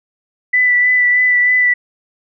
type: tone with vibrato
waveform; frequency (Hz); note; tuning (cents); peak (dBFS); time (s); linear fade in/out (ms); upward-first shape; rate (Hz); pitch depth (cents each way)
sine; 1983; B6; +7; -9; 0.53-1.74; 10; sine; 3.2; 17
effects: none